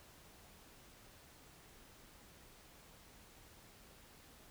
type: silence
effects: pink hiss -61 dBFS RMS until 4.5 s